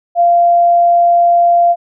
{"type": "tone", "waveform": "sine", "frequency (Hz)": 692, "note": "F5", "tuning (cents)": -16, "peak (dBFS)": -6, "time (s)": [0.15, 1.76], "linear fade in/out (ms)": 50, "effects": []}